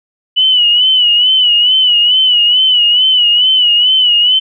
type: tone with vibrato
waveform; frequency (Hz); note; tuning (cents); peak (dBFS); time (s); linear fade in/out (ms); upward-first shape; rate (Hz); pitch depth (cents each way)
sine; 2960; F#7; 0; -6; 0.36-4.4; 20; sine; 2.3; 68
effects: none